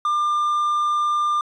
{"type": "tone", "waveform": "triangle", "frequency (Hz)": 1197, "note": "D6", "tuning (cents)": 33, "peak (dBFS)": -16, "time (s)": [0.05, 1.41], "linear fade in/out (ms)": 2, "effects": ["resampled to 22050 Hz"]}